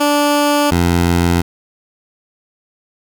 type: tone pair in turn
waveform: 15% pulse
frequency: 291.5 / 86.48 Hz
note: D4 / F2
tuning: -13 / -16 cents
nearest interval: octave + major sixth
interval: 2103 cents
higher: first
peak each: -5 dBFS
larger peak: neither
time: 0-0.71 / 0.71-1.42 s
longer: neither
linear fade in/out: 10 ms
effects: none